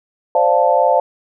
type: chord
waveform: sine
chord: D minor seventh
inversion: third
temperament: equal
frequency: 523.3 / 587.3 / 698.5 / 880 Hz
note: C5 / D5 / F5 / A5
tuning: 0 / 0 / 0 / 0 cents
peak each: -16 dBFS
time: 0.35-1 s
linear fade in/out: 2 ms
effects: none